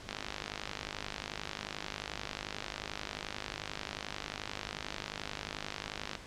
click train, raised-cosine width 0.2 ms, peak -19 dBFS, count 312, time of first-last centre 0.09-6.152 s, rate 51.3 Hz, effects pink hiss -49 dBFS RMS until 6.26 s + low-pass 6000 Hz 12 dB/octave

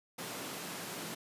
pink high-pass noise, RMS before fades -42 dBFS, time 0.18-1.15 s, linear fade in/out 10 ms, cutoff 150 Hz, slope 24 dB/octave, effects resampled to 32000 Hz

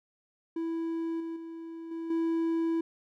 triangle tone with level steps, 329.6 Hz, E4, in tune, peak -28 / -32 / -37 / -32 / -24 dBFS, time 0.56-2.81 s, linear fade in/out 5 ms, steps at 1.2 / 1.36 / 1.91 / 2.1 s, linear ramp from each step 5 ms, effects none

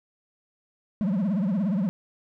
triangle tone with vibrato, 195.6 Hz, G3, 4 cents flat, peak -20 dBFS, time 1.01-1.89 s, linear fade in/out 0 ms, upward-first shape triangle, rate 17 Hz, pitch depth 260 cents each way, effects none

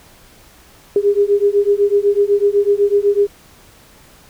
sine beating tone pair, 402 / 410 Hz, G4 / G#4, +44 / -22 cents, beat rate 8 Hz, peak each -14 dBFS, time 0.96-3.27 s, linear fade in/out 2 ms, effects pink hiss -46 dBFS RMS until 4.29 s

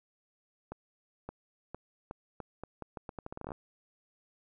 accelerating click train, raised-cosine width 1 ms, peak -26 dBFS, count 19, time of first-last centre 0.72-3.519 s, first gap 570 ms, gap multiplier 0.8, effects none

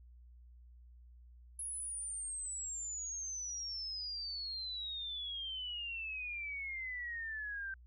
sine exponential sweep, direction down, 10610 to 1551 Hz, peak -39 dBFS, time 1.59-7.74 s, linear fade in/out 2 ms, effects added 60 Hz sine -55 dBFS peak until 7.86 s

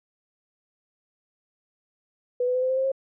sine tone with pitch steps, 493.9 / 500.8 / 507.8 / 514.9 / 522.1 / 529.3 / 536.7 Hz, B4 / B4 / B4 / C5 / C5 / C5 / C5, 0 / +24 / +48 / -28 / -4 / +20 / +44 cents, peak -21 dBFS, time 2.4-2.918 s, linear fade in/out 5 ms, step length 74 ms, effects none

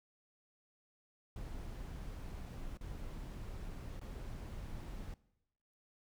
brown noise with dropouts, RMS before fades -45 dBFS, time 1.36-5.14 s, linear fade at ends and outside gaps 2 ms, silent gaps 2.772-2.81 / 3.996-4.013 s, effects noise-tail reverb RT60 0.9 s tail -21 dB re dry

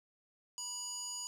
square tone with band-pass filter, 975 Hz, B5, 23 cents flat, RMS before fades -42 dBFS, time 0.58-1.27 s, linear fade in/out 0 ms, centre 6500 Hz, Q 4.1, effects none

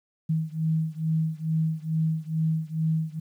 sine beating tone pair, 158.5 / 160.8 Hz, D#3 / E3, +32 / -43 cents, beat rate 2.3 Hz, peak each -26 / -27 dBFS, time 0.29-3.2 s, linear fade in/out 10 ms, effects 10-bit

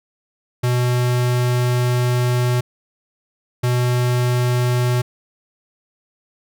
square tone pair in turn, 123.47 / 123.47 Hz, B2 / B2, 0 / 0 cents, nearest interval unison, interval 0 cents, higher neither, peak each -16 dBFS, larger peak neither, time 0.63-2.61 / 3.63-5.02 s, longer first, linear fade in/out 10 ms, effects none

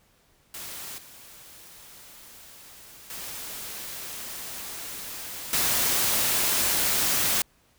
white noise with level steps, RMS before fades -38 / -48 / -37 / -24 dBFS, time 0.54-7.42 s, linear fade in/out 2 ms, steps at 0.98 / 3.1 / 5.53 s, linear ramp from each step 2 ms, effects pink hiss -63 dBFS RMS until 7.78 s

